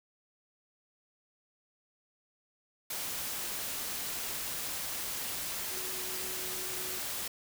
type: tone in noise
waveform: sine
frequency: 370 Hz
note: F#4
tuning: in tune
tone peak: -47 dBFS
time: 5.71-6.99 s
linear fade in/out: 5 ms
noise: white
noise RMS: -37 dBFS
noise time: 2.9-7.28 s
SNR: -13 dB
effects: none